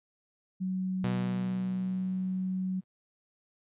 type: tone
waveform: sine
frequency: 186.6 Hz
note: F#3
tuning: 15 cents sharp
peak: -29 dBFS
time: 0.6-2.81 s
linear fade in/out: 20 ms
type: tone with exponential decay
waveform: sawtooth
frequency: 122.3 Hz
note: B2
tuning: 16 cents flat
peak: -26 dBFS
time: 1.04-2.84 s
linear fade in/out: 0 ms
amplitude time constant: 390 ms
effects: resampled to 8000 Hz